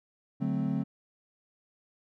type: chord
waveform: triangle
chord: D dominant seventh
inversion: none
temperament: equal with one note detuned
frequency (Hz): 145.82 / 185 / 220 / 261.6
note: D3 / F#3 / A3 / C4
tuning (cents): -12 / 0 / 0 / 0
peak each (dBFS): -31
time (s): 0.4-0.84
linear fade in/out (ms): 20
effects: none